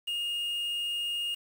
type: tone with quantisation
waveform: triangle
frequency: 2843 Hz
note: F7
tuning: 30 cents sharp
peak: -28 dBFS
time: 0.07-1.35 s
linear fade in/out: 10 ms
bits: 8
effects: none